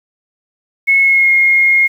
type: tone with pitch glide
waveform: sine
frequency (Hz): 2187 to 2144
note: C#7 to C7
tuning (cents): -24 to +42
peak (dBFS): -7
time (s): 0.87-1.88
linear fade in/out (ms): 20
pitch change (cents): -34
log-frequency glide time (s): 1-1.31
effects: 7-bit